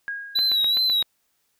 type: tone with exponential decay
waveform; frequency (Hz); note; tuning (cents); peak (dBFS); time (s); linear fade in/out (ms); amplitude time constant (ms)
sine; 1636; G#6; -26; -25; 0.08-0.82; 0; 160
type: tone with vibrato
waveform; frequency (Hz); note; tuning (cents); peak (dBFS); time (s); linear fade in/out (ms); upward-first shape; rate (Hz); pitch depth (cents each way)
triangle; 3942; B7; -4; -17; 0.35-1.03; 10; sine; 2.6; 59
type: click train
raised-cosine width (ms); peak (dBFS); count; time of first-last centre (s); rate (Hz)
0.3; -17; 6; 0.39-1.025; 7.87
effects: white hiss -70 dBFS RMS until 1.59 s